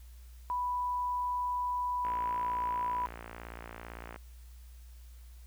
sine tone, 987.8 Hz, B5, in tune, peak -30 dBFS, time 0.5-3.06 s, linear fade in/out 0 ms
click train, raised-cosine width 0.5 ms, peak -28 dBFS, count 123, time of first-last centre 2.05-4.161 s, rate 57.8 Hz
effects added 60 Hz sine -48 dBFS peak until 5.46 s + white hiss -64 dBFS RMS until 5.46 s

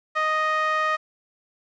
sawtooth tone with band-pass filter, 622.3 Hz, D#5, in tune, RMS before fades -23 dBFS, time 0.15-0.97 s, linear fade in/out 20 ms, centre 1500 Hz, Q 3.8, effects resampled to 16000 Hz + 9-bit

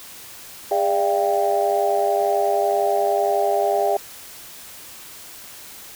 sine tone cluster, 405.9 / 595 / 686 / 788 Hz, G#4 / D5 / F5 / G5, -40 / +22 / -31 / +9 cents, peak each -22 dBFS, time 0.71-3.97 s, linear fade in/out 5 ms, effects tanh soft clip ceiling -7 dBFS + white hiss -40 dBFS RMS until 5.95 s

